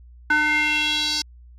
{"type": "tone with band-pass filter sweep", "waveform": "square", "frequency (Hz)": 301.8, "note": "D4", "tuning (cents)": 47, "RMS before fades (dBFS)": -21, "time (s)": [0.3, 1.22], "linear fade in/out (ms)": 5, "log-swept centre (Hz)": [1500, 5000], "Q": 4, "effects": ["added 60 Hz sine -43 dBFS peak until 1.58 s"]}